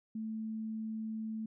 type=tone; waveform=sine; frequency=220 Hz; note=A3; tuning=in tune; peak=-36 dBFS; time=0.15-1.46 s; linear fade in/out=5 ms; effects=none